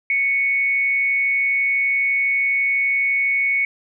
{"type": "tone with frequency modulation", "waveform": "sine", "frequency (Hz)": 2217, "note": "C#7", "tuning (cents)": 0, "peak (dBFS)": -16, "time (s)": [0.1, 3.65], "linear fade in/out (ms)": 2, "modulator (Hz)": 207, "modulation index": 0.25, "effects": []}